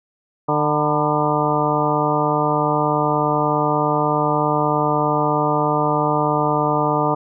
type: harmonic tone with a mistuned harmonic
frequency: 149.9 Hz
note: D3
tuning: 36 cents sharp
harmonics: 1 / 2 / 3 / 4 / 5 / 6 / 7 / 8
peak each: -24 / -24 / -24 / -24 / -24 / -24 / -24 / -24 dBFS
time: 0.48-7.15 s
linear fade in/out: 10 ms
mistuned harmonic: 7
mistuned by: -90 cents
effects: none